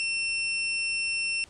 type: tone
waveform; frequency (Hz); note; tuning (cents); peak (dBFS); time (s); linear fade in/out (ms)
sawtooth; 2700; E7; +41; -23; 0-1.44; 0
effects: pink hiss -55 dBFS RMS until 1.49 s + resampled to 22050 Hz